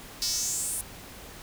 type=tone with high-pass filter sweep; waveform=square; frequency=203.9 Hz; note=G#3; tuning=32 cents flat; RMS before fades=-30 dBFS; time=0.22-0.81 s; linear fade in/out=0 ms; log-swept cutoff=4900 to 10000 Hz; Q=4.4; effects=pink hiss -45 dBFS RMS until 1.42 s